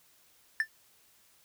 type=tone with exponential decay; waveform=triangle; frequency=1771 Hz; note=A6; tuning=11 cents sharp; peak=-19 dBFS; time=0.6-0.68 s; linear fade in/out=1 ms; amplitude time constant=16 ms; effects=white hiss -64 dBFS RMS until 1.44 s